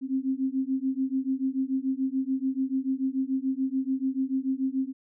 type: beating tone pair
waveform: sine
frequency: 261.6 / 268.5 Hz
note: C4 / C4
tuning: 0 / +45 cents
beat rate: 6.9 Hz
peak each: -28 dBFS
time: 0.01-4.93 s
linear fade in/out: 50 ms
effects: none